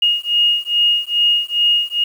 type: beating tone pair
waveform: sine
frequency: 2859 / 2861.4 Hz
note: F7 / F7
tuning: +40 / +41 cents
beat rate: 2.4 Hz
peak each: -16 dBFS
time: 0.02-2.04 s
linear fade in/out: 5 ms
effects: 7-bit